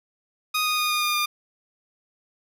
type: tone with pitch steps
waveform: 15% pulse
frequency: 1244.5 / 1236.6 / 1228.8 / 1221 / 1213.3 / 1205.6 Hz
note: D#6 / D#6 / D#6 / D#6 / D#6 / D6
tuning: 0 / -11 / -22 / -33 / -44 / +45 cents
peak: -15 dBFS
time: 0.54-1.26 s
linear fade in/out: 10 ms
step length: 120 ms
effects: none